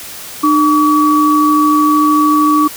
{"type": "tone pair together", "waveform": "sine", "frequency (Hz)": [302.2, 1139.8], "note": ["D4", "C#6"], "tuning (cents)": [50, 48], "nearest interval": "octave + major seventh", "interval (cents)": 2298, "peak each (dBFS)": -10, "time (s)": [0.43, 2.68], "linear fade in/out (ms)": 10, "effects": ["white hiss -29 dBFS RMS until 2.76 s"]}